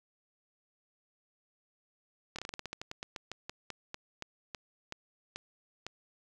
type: slowing click train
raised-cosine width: 0.2 ms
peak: -22 dBFS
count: 22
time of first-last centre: 2.36-5.866 s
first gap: 26 ms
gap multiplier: 1.16
effects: none